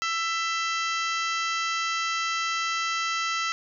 harmonic tone with a mistuned harmonic, 665 Hz, E5, 15 cents sharp, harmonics 2 / 3 / 4 / 5 / 6 / 7 / 8 / 9 / 10, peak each -28 / -32 / -34 / -36 / -38 / -39 / -40 / -41 / -42 dBFS, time 0.02-3.52 s, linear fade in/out 0 ms, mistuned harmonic 5, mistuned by -83 cents, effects none

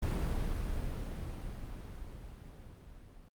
brown noise with level ramp, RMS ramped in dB -31 to -54 dBFS, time 0.02-3.29 s, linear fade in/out 10 ms, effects Opus 32 kbps

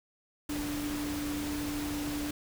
sine tone in noise, 293.7 Hz, D4, in tune, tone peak -33 dBFS, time 0.49-2.31 s, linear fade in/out 5 ms, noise pink, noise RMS -39 dBFS, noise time 0.49-2.31 s, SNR +3 dB, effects none

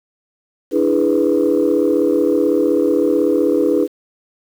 sine chord, E dominant seventh, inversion third, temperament equal, 293.7 / 329.6 / 415.3 / 493.9 Hz, D4 / E4 / G#4 / B4, 0 / 0 / 0 / 0 cents, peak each -17 dBFS, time 0.71-3.88 s, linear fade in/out 50 ms, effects tanh soft clip ceiling -5 dBFS + 7-bit

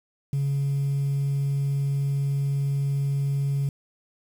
sine tone, 139.6 Hz, C#3, 13 cents sharp, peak -20 dBFS, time 0.33-3.69 s, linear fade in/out 2 ms, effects tanh soft clip ceiling -20 dBFS + 8-bit

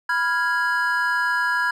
triangle chord, F diminished, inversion second, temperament equal with one note detuned, 987.8 / 1396.9 / 1655.5 Hz, Cb6 / F6 / Ab6, 0 / 0 / -6 cents, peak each -23 / -23 / -20 dBFS, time 0.09-1.71 s, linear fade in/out 5 ms, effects none

